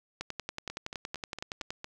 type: two click trains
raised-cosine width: 0.2 ms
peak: -22 / -18 dBFS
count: 6 / 17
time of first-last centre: 0.7-1.844 / 0.21-1.705 s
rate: 4.37 / 10.7 Hz
effects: none